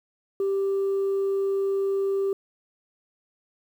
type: tone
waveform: sine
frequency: 392 Hz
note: G4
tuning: in tune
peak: -20 dBFS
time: 0.4-2.33 s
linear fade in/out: 2 ms
effects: tanh soft clip ceiling -20 dBFS + 9-bit